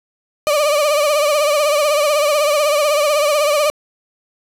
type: tone with vibrato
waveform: 35% pulse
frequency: 592 Hz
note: D5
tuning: 14 cents sharp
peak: -11 dBFS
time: 0.47-3.7 s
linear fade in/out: 0 ms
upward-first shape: triangle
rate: 16 Hz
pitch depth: 90 cents each way
effects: resampled to 32000 Hz + 7-bit